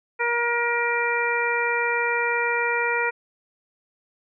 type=harmonic tone; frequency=473.9 Hz; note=A#4; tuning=28 cents sharp; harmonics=1 / 2 / 3 / 4 / 5; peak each=-27 / -27 / -27 / -27 / -27 dBFS; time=0.19-3.11 s; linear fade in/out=20 ms; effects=none